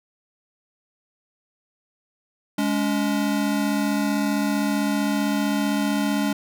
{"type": "tone pair together", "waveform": "square", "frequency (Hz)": [207.7, 283.2], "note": ["G#3", "C#4"], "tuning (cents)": [0, 37], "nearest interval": "perfect fourth", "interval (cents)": 537, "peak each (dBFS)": -24, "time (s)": [2.58, 6.33], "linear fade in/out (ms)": 5, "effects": []}